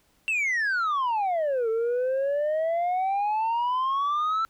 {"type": "exponential two-way sweep", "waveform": "sine", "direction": "down then up", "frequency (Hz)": [2729, 441.3, 1340], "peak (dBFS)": -20, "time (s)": [0.28, 4.45], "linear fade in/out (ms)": 0, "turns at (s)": 1.69, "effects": ["tanh soft clip ceiling -22 dBFS", "pink hiss -65 dBFS RMS until 4.49 s"]}